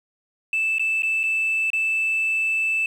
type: tone with dropouts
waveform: sine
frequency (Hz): 2637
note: E7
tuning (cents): 0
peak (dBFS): -18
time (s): 0.53-2.86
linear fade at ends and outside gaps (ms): 2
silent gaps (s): 0.784-0.795 / 1.022-1.032 / 1.233-1.237 / 1.703-1.732
effects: tanh soft clip ceiling -16 dBFS + 8-bit